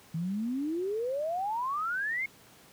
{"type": "exponential sweep", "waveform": "sine", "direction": "up", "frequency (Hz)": [157.2, 2192], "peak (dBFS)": -29, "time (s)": [0.14, 2.26], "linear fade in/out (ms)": 5, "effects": ["pink hiss -56 dBFS RMS until 2.72 s", "high-pass 100 Hz 12 dB/octave"]}